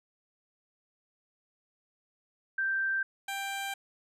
sine / 15% pulse tone pair in turn, 1568 / 787.4 Hz, G6 / G5, 0 / +8 cents, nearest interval octave, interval 1192 cents, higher first, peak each -27 dBFS, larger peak neither, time 2.58-3.03 / 3.28-3.74 s, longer second, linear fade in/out 5 ms, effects resampled to 32000 Hz

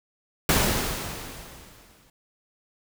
pink noise with exponential decay, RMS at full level -19 dBFS, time 0.49-2.1 s, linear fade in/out 2 ms, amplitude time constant 350 ms, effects none

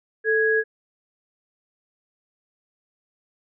sine tone pair together, 440.7 / 1660.7 Hz, A4 / G#6, +3 / -1 cents, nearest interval octave + major seventh, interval 2296 cents, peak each -20 dBFS, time 0.24-0.64 s, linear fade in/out 50 ms, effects none

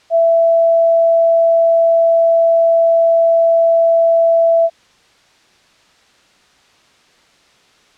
sine tone, 665 Hz, E5, 15 cents sharp, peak -8 dBFS, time 0.1-4.7 s, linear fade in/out 50 ms, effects white hiss -51 dBFS RMS until 7.97 s + low-pass 5000 Hz 12 dB/octave

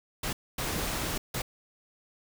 pink noise bursts at uneven times, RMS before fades -32 dBFS, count 3, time 0.23-0.33 / 0.58-1.18 / 1.34-1.42 s, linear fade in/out 5 ms, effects none

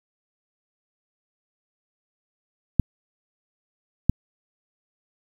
clicks, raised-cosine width 5 ms, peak -3 dBFS, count 2, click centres 2.797 / 4.096 s, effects 7-bit

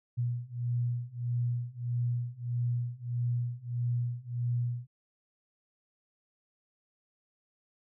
sine beating tone pair, 120 / 121.6 Hz, B2 / B2, -49 / -26 cents, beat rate 1.6 Hz, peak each -33 / -32 dBFS, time 0.17-4.87 s, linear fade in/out 20 ms, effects none

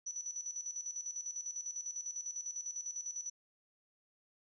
sine tone with tremolo, 5930 Hz, F#8, 3 cents sharp, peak -37 dBFS, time 0.06-3.3 s, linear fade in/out 10 ms, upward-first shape square, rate 10 Hz, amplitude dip 65%, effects resampled to 16000 Hz + 13-bit

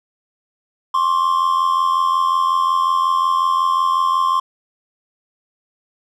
triangle tone pair together, 1057.5 / 1143 Hz, C6 / D6, +18 / -47 cents, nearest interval minor second, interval 135 cents, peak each -13 / -19 dBFS, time 0.94-4.4 s, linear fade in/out 5 ms, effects none

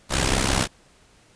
pink noise with amplitude modulation, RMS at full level -18 dBFS, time 0.09-0.68 s, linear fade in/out 50 ms, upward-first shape sine, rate 65.9 Hz, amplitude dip 80%, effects pink hiss -56 dBFS RMS until 1.35 s + resampled to 22050 Hz

